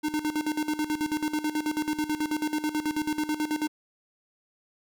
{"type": "tone with tremolo", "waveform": "square", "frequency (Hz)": 304.1, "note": "D#4", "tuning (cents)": -40, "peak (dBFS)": -25, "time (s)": [0.03, 3.68], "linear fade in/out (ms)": 20, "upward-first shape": "square", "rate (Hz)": 9.2, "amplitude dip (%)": 75, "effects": []}